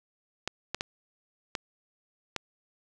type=clicks; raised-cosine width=0.2 ms; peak=-13 dBFS; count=5; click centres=0.476 / 0.746 / 0.809 / 1.552 / 2.363 s; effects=none